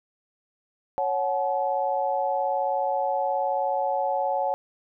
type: chord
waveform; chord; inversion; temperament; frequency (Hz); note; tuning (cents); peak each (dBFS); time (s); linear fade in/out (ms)
sine; F# minor; second; equal with one note detuned; 554.4 / 740 / 858.9; C#5 / F#5 / A5; 0 / 0 / -42; -27; 0.98-4.54; 0
effects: none